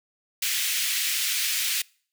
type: high-pass noise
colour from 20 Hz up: pink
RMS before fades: -26 dBFS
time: 0.42-1.82 s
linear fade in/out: 5 ms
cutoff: 2100 Hz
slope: 24 dB/octave
effects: noise-tail reverb RT60 0.5 s tail -26 dB re dry